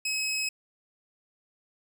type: tone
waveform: 20% pulse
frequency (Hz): 2559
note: D#7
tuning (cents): +48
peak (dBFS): -23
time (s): 0.05-0.49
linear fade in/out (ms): 5
effects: none